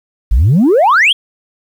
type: exponential sweep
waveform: sine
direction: up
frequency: 46.59 to 3402 Hz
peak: -4 dBFS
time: 0.31-1.13 s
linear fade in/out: 10 ms
effects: tanh soft clip ceiling -4 dBFS + 7-bit